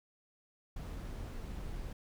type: noise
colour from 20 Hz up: brown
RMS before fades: -42 dBFS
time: 0.76-1.93 s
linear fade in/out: 5 ms
effects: none